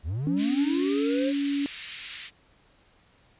triangle linear sweep, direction up, 65 to 555 Hz, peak -25 dBFS, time 0.03-1.33 s, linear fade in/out 50 ms
sine tone, 282.6 Hz, C#4, 34 cents sharp, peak -24 dBFS, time 0.27-1.66 s, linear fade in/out 0 ms
pink high-pass noise, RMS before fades -36 dBFS, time 0.36-2.31 s, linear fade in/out 50 ms, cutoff 2000 Hz, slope 24 dB/octave
effects pink hiss -61 dBFS RMS until 3.39 s + resampled to 8000 Hz

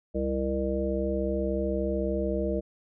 harmonic tone with a mistuned harmonic, 66.7 Hz, C2, 34 cents sharp, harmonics 1 / 3 / 5 / 7 / 9, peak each -32 / -32 / -32 / -32 / -32 dBFS, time 0.14-2.61 s, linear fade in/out 20 ms, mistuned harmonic 3, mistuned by -32 cents, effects none

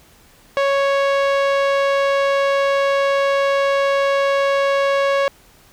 sawtooth tone with low-pass filter, 554.4 Hz, C#5, in tune, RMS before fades -17 dBFS, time 0.57-5.28 s, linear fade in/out 0 ms, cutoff 3400 Hz, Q 0.61, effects pink hiss -50 dBFS RMS until 5.72 s

